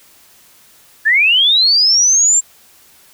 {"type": "linear sweep", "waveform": "sine", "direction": "up", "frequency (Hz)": [1674, 7459], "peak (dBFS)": -8, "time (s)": [1.05, 2.41], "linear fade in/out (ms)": 20, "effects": ["white hiss -47 dBFS RMS until 3.13 s"]}